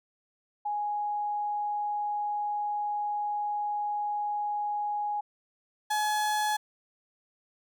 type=tone pair in turn; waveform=sine / 35% pulse; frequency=830.6 / 847.6 Hz; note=G#5 / G#5; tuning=0 / +35 cents; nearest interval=unison; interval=35 cents; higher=second; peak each=-28 / -24 dBFS; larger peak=second; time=0.65-5.21 / 5.9-6.57 s; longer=first; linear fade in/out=10 ms; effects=none